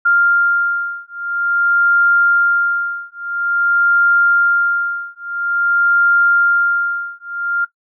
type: beating tone pair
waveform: sine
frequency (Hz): 1396.9 / 1397.39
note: F6 / F6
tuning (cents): 0 / +1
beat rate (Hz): 0.49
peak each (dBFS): -15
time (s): 0.05-7.65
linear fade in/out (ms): 10
effects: noise-tail reverb RT60 0.1 s tail -17 dB re dry